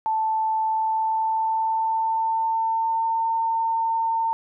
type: tone with pitch glide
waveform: sine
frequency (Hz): 880 to 905.8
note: A5 to A#5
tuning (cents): 0 to -50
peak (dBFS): -20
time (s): 0.06-4.33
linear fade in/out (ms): 0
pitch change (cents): +50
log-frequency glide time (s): 0.63-3.26
effects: none